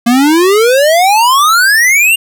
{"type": "exponential sweep", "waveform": "square", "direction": "up", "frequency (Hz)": [230.7, 2849], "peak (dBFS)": -6, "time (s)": [0.06, 2.16], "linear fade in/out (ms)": 10, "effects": []}